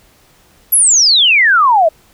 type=exponential sweep; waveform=sine; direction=down; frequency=11840 to 611 Hz; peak=-6 dBFS; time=0.72-1.89 s; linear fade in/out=10 ms; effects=pink hiss -49 dBFS RMS until 2.13 s